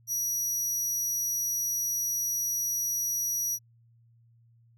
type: tone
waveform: sawtooth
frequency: 5800 Hz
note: F#8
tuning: 35 cents flat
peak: -25 dBFS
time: 0.07-3.59 s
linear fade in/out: 50 ms
effects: added 116 Hz sine -58 dBFS peak until 4.77 s